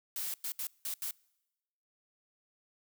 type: noise bursts at uneven times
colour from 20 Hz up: blue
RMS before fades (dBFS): -37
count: 5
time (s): 0.16-0.34 / 0.44-0.52 / 0.59-0.67 / 0.85-0.94 / 1.02-1.11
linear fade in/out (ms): 2
effects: noise-tail reverb RT60 1.0 s tail -26 dB re dry